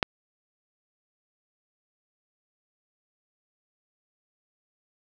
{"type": "click", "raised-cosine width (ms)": 0.3, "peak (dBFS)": -5, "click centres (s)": 0.028, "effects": []}